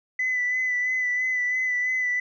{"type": "tone with vibrato", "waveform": "sine", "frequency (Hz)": 2001, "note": "B6", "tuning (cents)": 22, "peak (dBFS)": -21, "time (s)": [0.19, 2.2], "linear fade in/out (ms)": 5, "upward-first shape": "sine", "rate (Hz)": 3, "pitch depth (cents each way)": 26, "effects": ["tanh soft clip ceiling -18 dBFS"]}